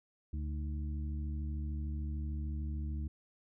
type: harmonic tone with a mistuned harmonic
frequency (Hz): 73.42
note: D2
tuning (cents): 0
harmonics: 1 / 2 / 3 / 4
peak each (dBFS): -35 / -46 / -47 / -50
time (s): 0.33-3.08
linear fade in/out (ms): 5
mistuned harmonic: 4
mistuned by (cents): +100
effects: none